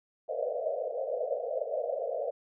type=band-pass noise; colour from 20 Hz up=pink; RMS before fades=-33 dBFS; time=0.28-2.31 s; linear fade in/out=10 ms; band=470 to 680 Hz; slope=96 dB/octave; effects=none